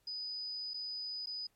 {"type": "tone with dropouts", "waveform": "sine", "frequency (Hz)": 4978, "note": "D#8", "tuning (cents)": 0, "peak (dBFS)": -38, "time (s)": [0.07, 1.47], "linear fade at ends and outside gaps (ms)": 5, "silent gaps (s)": [[0.736, 0.741], [1.26, 1.27]], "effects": ["pink hiss -75 dBFS RMS until 1.55 s", "MP3 64 kbps"]}